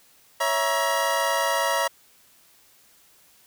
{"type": "chord", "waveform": "25% pulse", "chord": "A# diminished", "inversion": "first", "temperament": "equal with one note detuned", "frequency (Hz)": [554.4, 659.3, 950.8], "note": ["C#5", "E5", "A#5"], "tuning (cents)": [0, 0, 34], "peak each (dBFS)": [-23, -23, -21], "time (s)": [0.4, 1.88], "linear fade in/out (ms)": 10, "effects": ["white hiss -57 dBFS RMS until 3.46 s"]}